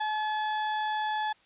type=tone; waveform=35% pulse; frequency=857 Hz; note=A5; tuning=46 cents flat; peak=-26 dBFS; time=0-1.33 s; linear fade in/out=10 ms; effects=white hiss -62 dBFS RMS until 1.45 s + resampled to 8000 Hz